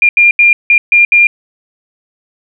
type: tone bursts at uneven times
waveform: sine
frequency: 2402 Hz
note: D7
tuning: 38 cents sharp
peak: -3 dBFS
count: 6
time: 0.02-0.09 / 0.17-0.31 / 0.39-0.53 / 0.7-0.78 / 0.92-1.05 / 1.12-1.27 s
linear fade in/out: 2 ms
effects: none